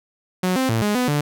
sawtooth tone with pitch steps, 183.4 / 261.2 / 113.3 / 207.9 / 249.7 / 146.8 Hz, F#3 / C4 / A#2 / G#3 / B3 / D3, -15 / -3 / -49 / +2 / +19 / 0 cents, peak -14 dBFS, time 0.43-1.21 s, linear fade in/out 5 ms, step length 130 ms, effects none

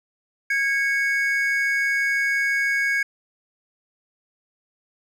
triangle tone pair together, 1640.8 / 2217 Hz, G#6 / C#7, -21 / 0 cents, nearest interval perfect fourth, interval 521 cents, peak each -20 / -21 dBFS, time 0.5-3.03 s, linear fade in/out 5 ms, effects none

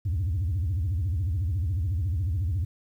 sine tone with vibrato, 87.8 Hz, F2, 10 cents sharp, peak -22 dBFS, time 0.05-2.65 s, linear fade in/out 10 ms, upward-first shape sine, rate 14 Hz, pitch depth 300 cents each way, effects tanh soft clip ceiling -22 dBFS + 10-bit

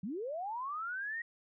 sine linear sweep, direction up, 168.6 to 1901 Hz, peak -36 dBFS, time 0.03-1.22 s, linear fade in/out 5 ms, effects none

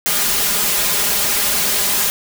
white noise with comb filter, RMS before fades -17 dBFS, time 0.06-2.1 s, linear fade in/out 0 ms, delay 4.9 ms, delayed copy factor +0.95, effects none

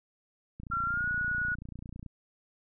click train, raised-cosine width 5 ms, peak -30 dBFS, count 44, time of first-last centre 0.6-2.063 s, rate 29.4 Hz
sine tone with pitch glide, 1370 to 1459.9 Hz, F6 to F#6, -34 to -24 cents, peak -28 dBFS, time 0.71-1.55 s, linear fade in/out 10 ms, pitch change +110 cents, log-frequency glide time 0.85-1.07 s
effects none

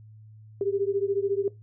sine beating tone pair, 392 / 406 Hz, G4 / G#4, 0 / -39 cents, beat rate 14 Hz, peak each -26 / -28 dBFS, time 0.61-1.48 s, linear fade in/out 2 ms, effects noise-tail reverb RT60 0.2 s tail -19 dB re dry + added 108 Hz sine -46 dBFS peak until 1.62 s

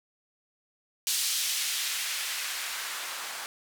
blue noise with band-pass filter sweep, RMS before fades -32 dBFS, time 1.07-3.46 s, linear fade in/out 0 ms, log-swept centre 4400 to 910 Hz, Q 0.87, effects none

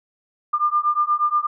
sine beating tone pair, 1197 / 1205.4 Hz, D6 / D6, +33 / +45 cents, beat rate 8.4 Hz, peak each -20 / -20 dBFS, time 0.53-1.47 s, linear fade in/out 10 ms, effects none

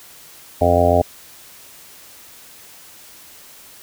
harmonic tone, 87.31 Hz, F2, in tune, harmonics 1 / 2 / 3 / 4 / 5 / 6 / 7 / 8 / 9, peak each -19 / -28 / -22 / -28 / -21 / -24 / -16 / -19 / -22 dBFS, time 0.61-1.02 s, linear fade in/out 5 ms, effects white hiss -43 dBFS RMS until 3.82 s

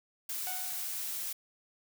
blue noise, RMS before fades -37 dBFS, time 0.29-1.33 s, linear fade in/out 5 ms
sawtooth tone with exponential decay, 740 Hz, F#5, in tune, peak -35 dBFS, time 0.47-1.16 s, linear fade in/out 0 ms, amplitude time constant 150 ms
effects none

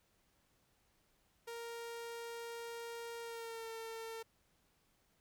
sawtooth tone with pitch glide, 466.2 to 451.9 Hz, A#4 to A4, 0 to +46 cents, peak -40 dBFS, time 1.47-4.23 s, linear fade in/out 10 ms, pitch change -54 cents, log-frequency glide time 3.21-3.69 s, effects pink hiss -75 dBFS RMS until 5.2 s

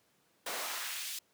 pink noise with high-pass filter sweep, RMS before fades -39 dBFS, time 0.46-1.19 s, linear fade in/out 5 ms, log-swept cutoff 460 to 4100 Hz, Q 0.91, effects pink hiss -71 dBFS RMS until 1.33 s + high-pass 150 Hz 12 dB/octave

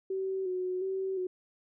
sine tone with vibrato, 374.5 Hz, F#4, 21 cents sharp, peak -30 dBFS, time 0.1-1.27 s, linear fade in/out 5 ms, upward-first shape square, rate 1.4 Hz, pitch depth 35 cents each way, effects none

